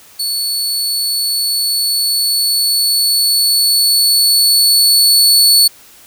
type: tone with level ramp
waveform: sawtooth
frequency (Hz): 4435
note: C#8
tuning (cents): 0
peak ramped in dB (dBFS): -13 to -3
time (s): 0.19-5.68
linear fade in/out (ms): 10
effects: white hiss -42 dBFS RMS until 6.06 s